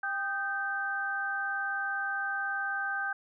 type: tone cluster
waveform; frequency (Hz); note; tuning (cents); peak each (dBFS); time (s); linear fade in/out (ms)
sine; 794 / 1237 / 1556; G5 / D#6 / G6; +22 / -10 / -13; -37 / -39 / -31; 0.03-3.13; 5
effects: none